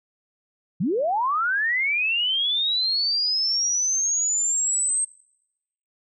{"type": "linear sweep", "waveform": "sine", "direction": "up", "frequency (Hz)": [141.8, 8400], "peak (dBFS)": -20, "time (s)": [0.8, 5.05], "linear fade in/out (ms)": 10, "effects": ["noise-tail reverb RT60 0.9 s tail -25 dB re dry"]}